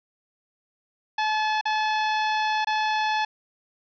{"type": "tone with dropouts", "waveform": "sawtooth", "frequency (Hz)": 861, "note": "A5", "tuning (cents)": -38, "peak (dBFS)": -18, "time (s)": [1.18, 3.25], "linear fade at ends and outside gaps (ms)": 5, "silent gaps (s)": [[1.612, 1.654], [2.647, 2.67]], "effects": ["resampled to 11025 Hz", "9-bit"]}